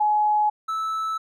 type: tone pair in turn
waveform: sine / triangle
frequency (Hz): 844 / 1310.4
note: G#5 / E6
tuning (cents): +28 / -11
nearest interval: minor sixth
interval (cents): 761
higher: second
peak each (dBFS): -17 / -22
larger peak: first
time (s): 0-0.5 / 0.68-1.18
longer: neither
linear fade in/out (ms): 10
effects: none